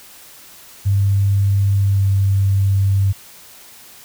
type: tone with pitch glide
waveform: sine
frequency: 99.2 to 97.95 Hz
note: G2 to G2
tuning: +21 to -1 cents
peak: -12 dBFS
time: 0.85-3.13 s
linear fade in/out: 20 ms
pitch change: -22 cents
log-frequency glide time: 1.78-2.05 s
effects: white hiss -42 dBFS RMS until 4.04 s